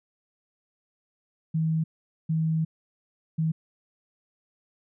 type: tone bursts at uneven times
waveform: sine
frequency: 160 Hz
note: D#3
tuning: 49 cents sharp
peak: -22 dBFS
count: 3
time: 1.54-1.84 / 2.29-2.65 / 3.38-3.52 s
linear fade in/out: 10 ms
effects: none